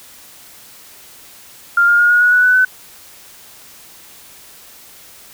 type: tone with pitch steps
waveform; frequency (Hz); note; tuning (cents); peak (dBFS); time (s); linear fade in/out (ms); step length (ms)
sine; 1398 / 1413.4 / 1429 / 1444.8 / 1460.7 / 1476.9 / 1493.2 / 1509.6; F6 / F6 / F6 / F#6 / F#6 / F#6 / F#6 / F#6; +1 / +20 / +39 / -42 / -23 / -4 / +15 / +34; -8; 1.77-2.65; 5; 110
effects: white hiss -41 dBFS RMS until 5.33 s